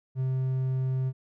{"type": "tone", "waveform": "triangle", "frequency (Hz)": 130.6, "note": "C3", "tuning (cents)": -3, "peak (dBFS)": -23, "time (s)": [0.15, 1.13], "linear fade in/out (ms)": 50, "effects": []}